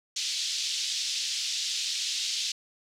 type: band-pass noise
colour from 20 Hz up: pink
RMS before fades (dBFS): -31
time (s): 0.16-2.52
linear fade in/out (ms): 5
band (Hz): 3300 to 6300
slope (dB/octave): 24
effects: none